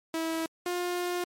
sawtooth tone pair in turn, 325.2 / 354.8 Hz, E4 / F4, -23 / +27 cents, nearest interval major second, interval 150 cents, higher second, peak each -25 dBFS, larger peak neither, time 0.14-0.46 / 0.66-1.24 s, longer second, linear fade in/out 2 ms, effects MP3 64 kbps

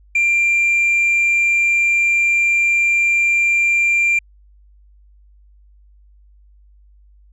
sine tone with tanh clipping, 2377 Hz, D7, 20 cents sharp, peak -13 dBFS, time 0.15-4.19 s, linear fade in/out 5 ms, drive 1 dB, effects added 50 Hz sine -46 dBFS peak until 7.32 s

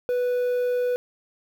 triangle tone with quantisation, 493.9 Hz, B4, in tune, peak -19 dBFS, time 0.09-0.96 s, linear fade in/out 0 ms, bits 8, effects none

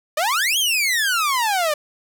sawtooth exponential two-way sweep, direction up then down, 580 to 3322 to 580 Hz, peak -14 dBFS, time 0.17-1.74 s, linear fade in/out 5 ms, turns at 0.58 s, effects none

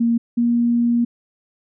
sine tone pair in turn, 233.1 / 237 Hz, A#3 / A#3, 0 / +29 cents, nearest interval unison, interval 29 cents, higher second, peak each -14 / -14 dBFS, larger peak neither, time 0-0.18 / 0.37-1.05 s, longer second, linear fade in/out 10 ms, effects none

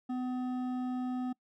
sine tone with hard clipping, 252.2 Hz, B3, 36 cents sharp, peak -34 dBFS, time 0.09-1.33 s, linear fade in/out 10 ms, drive 9 dB, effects noise-tail reverb RT60 0.1 s tail -24 dB re dry

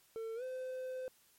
triangle tone with pitch glide, 450 to 513.9 Hz, A4 to C5, +39 to -31 cents, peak -37 dBFS, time 0.16-1.08 s, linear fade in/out 0 ms, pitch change +230 cents, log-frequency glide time 0.35-0.43 s, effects white hiss -68 dBFS RMS until 1.38 s + MP3 64 kbps

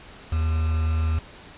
triangle tone with quantisation, 79.7 Hz, D#2, 42 cents sharp, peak -18 dBFS, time 0.32-1.19 s, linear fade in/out 5 ms, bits 6, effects pink hiss -45 dBFS RMS until 1.57 s + resampled to 8000 Hz

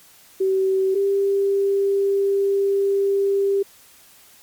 sine tone pair in turn, 382.3 / 395.9 Hz, G4 / G4, -43 / +17 cents, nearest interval minor second, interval 60 cents, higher second, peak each -16 dBFS, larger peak neither, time 0.4-0.95 / 0.95-3.63 s, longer second, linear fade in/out 10 ms, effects white hiss -50 dBFS RMS until 4.42 s + MP3 96 kbps

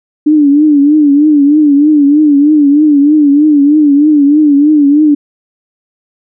sine tone with vibrato, 293.7 Hz, D4, in tune, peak -3 dBFS, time 0.26-5.15 s, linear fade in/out 10 ms, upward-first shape triangle, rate 3.2 Hz, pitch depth 100 cents each way, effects none

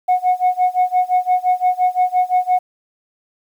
sine tone with tremolo, 731 Hz, F#5, 21 cents flat, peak -8 dBFS, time 0.08-2.59 s, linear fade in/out 10 ms, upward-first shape sine, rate 5.8 Hz, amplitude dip 95%, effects tanh soft clip ceiling -9 dBFS + 8-bit

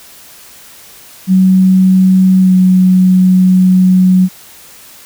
sine tone with pitch glide, 187.4 to 184.93 Hz, F#3 to F#3, +22 to -1 cents, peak -4 dBFS, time 1.27-4.29 s, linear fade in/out 50 ms, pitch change -23 cents, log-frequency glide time 2.4-2.54 s, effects white hiss -37 dBFS RMS until 5.05 s

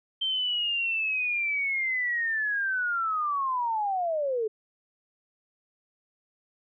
sine linear sweep, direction down, 3136 to 419.3 Hz, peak -25 dBFS, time 0.21-4.48 s, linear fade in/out 10 ms, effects none

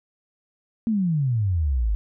sine exponential sweep, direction down, 233.1 to 49 Hz, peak -19 dBFS, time 0.87-1.95 s, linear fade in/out 0 ms, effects none

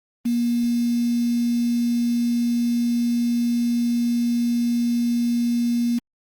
sine tone with quantisation, 237.7 Hz, A#3, 34 cents sharp, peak -18 dBFS, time 0.25-5.99 s, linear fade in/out 10 ms, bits 6, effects Opus 32 kbps

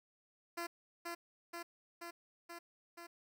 10% pulse tone with echo, 341.6 Hz, F4, 38 cents flat, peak -31 dBFS, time 0.57-0.67 s, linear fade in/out 10 ms, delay 480 ms, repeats 5, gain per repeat -2 dB, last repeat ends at 3.07 s, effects none

